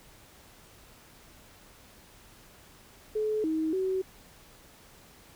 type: tone with pitch steps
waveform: sine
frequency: 429.6 / 316.8 / 377.4 Hz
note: A4 / D#4 / F#4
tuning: -41 / +31 / +34 cents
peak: -26 dBFS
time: 3.15-4.02 s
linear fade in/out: 10 ms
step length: 290 ms
effects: pink hiss -55 dBFS RMS until 5.35 s